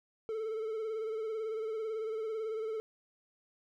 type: tone with vibrato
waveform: triangle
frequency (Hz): 440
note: A4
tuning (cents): 0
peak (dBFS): -32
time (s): 0.29-2.8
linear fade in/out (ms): 0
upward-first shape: sine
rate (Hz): 18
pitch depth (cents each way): 44
effects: none